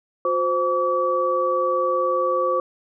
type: tone cluster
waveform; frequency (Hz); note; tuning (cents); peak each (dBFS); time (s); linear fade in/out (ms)
sine; 361.2 / 520 / 1145; F#4 / C5 / D6; -42 / -11 / -44; -27 / -21 / -22; 0.25-2.6; 2
effects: none